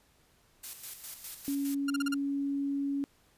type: noise with tremolo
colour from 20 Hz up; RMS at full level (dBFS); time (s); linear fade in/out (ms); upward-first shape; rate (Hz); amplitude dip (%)
blue; -40; 0.63-1.75; 10; square; 4.9; 55
type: tone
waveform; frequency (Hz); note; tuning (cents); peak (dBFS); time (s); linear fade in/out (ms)
sine; 279.7; C#4; +16; -29; 1.48-3.04; 0
type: tone bursts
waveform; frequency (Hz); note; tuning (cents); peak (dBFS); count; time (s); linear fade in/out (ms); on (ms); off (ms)
sawtooth; 1400; F6; +4; -28; 5; 1.88-2.143; 5; 23; 37
effects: pink hiss -66 dBFS RMS until 3.37 s + resampled to 32000 Hz